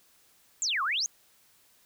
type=exponential two-way sweep; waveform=sine; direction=down then up; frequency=7650 to 1046.5 to 6750 Hz; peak=-26 dBFS; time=0.62-1.06 s; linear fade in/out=0 ms; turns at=0.83 s; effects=white hiss -63 dBFS RMS until 1.85 s